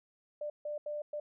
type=tone bursts at uneven times; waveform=sine; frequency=594 Hz; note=D5; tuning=20 cents sharp; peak=-35 dBFS; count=4; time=0.41-0.5 / 0.65-0.78 / 0.86-1.02 / 1.13-1.2 s; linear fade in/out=5 ms; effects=none